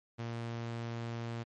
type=tone; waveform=sawtooth; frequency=116.54 Hz; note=A#2; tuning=in tune; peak=-33 dBFS; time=0.18-1.44 s; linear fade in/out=20 ms; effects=low-pass 5000 Hz 12 dB/octave + MP3 48 kbps